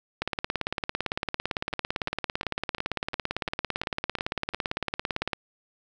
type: two click trains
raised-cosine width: 0.3 ms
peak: -21 / -11 dBFS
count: 9 / 92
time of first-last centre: 1.73-4.537 / 0.22-5.332 s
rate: 2.85 / 17.8 Hz
effects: none